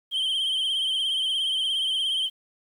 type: tone with vibrato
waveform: sine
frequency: 3136 Hz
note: G7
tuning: in tune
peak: -20 dBFS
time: 0.11-2.3 s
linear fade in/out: 50 ms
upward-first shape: triangle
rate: 17 Hz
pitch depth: 73 cents each way
effects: tanh soft clip ceiling -22 dBFS + 9-bit